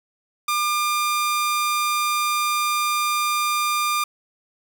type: tone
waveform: sawtooth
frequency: 1200 Hz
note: D6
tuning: 37 cents sharp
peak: -16 dBFS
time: 0.48-4.04 s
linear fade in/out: 5 ms
effects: 7-bit